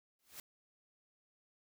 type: noise with exponential growth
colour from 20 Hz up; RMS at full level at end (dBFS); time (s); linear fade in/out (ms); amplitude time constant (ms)
white; -45; 0.19-0.4; 2; 44
effects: none